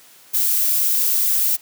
violet noise, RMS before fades -18 dBFS, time 0.33-1.57 s, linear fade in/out 20 ms, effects white hiss -48 dBFS RMS until 1.61 s + high-pass 150 Hz 12 dB/octave

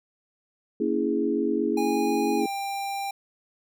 sine chord, A# half-diminished seventh, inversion none, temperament equal with one note detuned, 233.1 / 281.9 / 329.6 / 415.3 Hz, A#3 / C#4 / E4 / G#4, 0 / +29 / 0 / 0 cents, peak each -29 / -28 / -27 / -27 dBFS, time 0.8-2.46 s, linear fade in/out 5 ms
square tone with pitch glide, 820 to 792.5 Hz, G#5 to G5, -22 to +19 cents, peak -29 dBFS, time 1.77-3.11 s, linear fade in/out 5 ms, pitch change -59 cents, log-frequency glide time 2.38-2.43 s
effects none

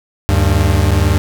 40% pulse tone pair together, 76.15 / 98 Hz, D#2 / G2, -37 / 0 cents, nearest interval major third, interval 437 cents, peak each -12 dBFS, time 0.29-1.18 s, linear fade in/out 0 ms, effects none

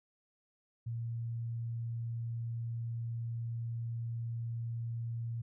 sine tone, 116.2 Hz, A#2, 5 cents flat, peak -35 dBFS, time 0.86-5.42 s, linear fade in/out 10 ms, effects none

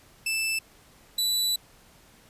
sawtooth tone pair in turn, 2642 / 3959 Hz, E7 / B7, +3 / +3 cents, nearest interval perfect fifth, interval 700 cents, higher second, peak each -22 / -20 dBFS, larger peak second, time 0.26-0.59 / 1.18-1.56 s, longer second, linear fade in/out 5 ms, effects pink hiss -56 dBFS RMS until 2.29 s + resampled to 32000 Hz

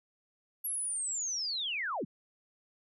sine linear sweep, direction down, 11480 to 123 Hz, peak -32 dBFS, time 0.64-2.05 s, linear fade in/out 10 ms, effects none

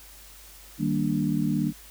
sine chord, Eb major seventh, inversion none, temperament equal, 155.56 / 196 / 233.1 / 293.7 Hz, Eb3 / G3 / Bb3 / D4, 0 / 0 / 0 / 0 cents, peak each -28 dBFS, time 0.78-1.73 s, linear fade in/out 50 ms, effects added 50 Hz sine -51 dBFS peak until 1.9 s + white hiss -49 dBFS RMS until 1.9 s

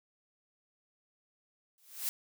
blue noise with exponential growth, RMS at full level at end -31 dBFS, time 1.78-2.09 s, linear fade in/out 0 ms, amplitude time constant 67 ms, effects none

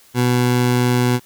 20% pulse tone, 123.47 Hz, B2, in tune, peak -9 dBFS, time 0.14-1.2 s, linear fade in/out 50 ms, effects white hiss -50 dBFS RMS until 1.25 s

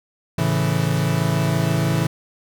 40% pulse chord, A major, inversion none, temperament equal, 110 / 138.59 / 164.81 Hz, A2 / C#3 / E3, 0 / 0 / 0 cents, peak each -23 / -21 / -20 dBFS, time 0.38-2.07 s, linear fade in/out 5 ms, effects none

